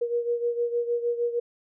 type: beating tone pair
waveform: sine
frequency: 474 / 480.5 Hz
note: A#4 / B4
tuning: +29 / -48 cents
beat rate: 6.5 Hz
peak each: -25 / -30 dBFS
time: 0.01-1.4 s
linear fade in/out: 10 ms
effects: none